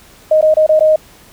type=tone with dropouts; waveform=sine; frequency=622.3 Hz; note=D#5; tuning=in tune; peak=-6 dBFS; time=0.31-0.96 s; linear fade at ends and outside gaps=5 ms; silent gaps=0.412-0.425 / 0.541-0.568 / 0.665-0.691 / 0.794-0.806 s; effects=pink hiss -43 dBFS RMS until 1.32 s